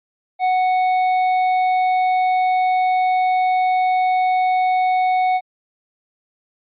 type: tone with tanh clipping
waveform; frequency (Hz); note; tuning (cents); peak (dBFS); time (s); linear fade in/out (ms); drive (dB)
sine; 740; F#5; 0; -16; 0.39-5.41; 50; 9
effects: resampled to 8000 Hz